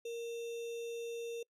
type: tone with sample-and-hold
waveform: sine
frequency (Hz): 466.2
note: A#4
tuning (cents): 0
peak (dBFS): -38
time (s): 0.05-1.43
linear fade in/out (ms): 5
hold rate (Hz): 3150
effects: noise-tail reverb RT60 0.1 s tail -26 dB re dry + low-pass 11000 Hz 12 dB/octave